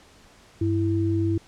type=tone pair together; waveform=sine; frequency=98.2 / 330.6 Hz; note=G2 / E4; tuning=+4 / +5 cents; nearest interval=octave + major sixth; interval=2101 cents; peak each=-23 dBFS; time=0.61-1.38 s; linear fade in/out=5 ms; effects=pink hiss -53 dBFS RMS until 1.47 s + low-pass 8000 Hz 12 dB/octave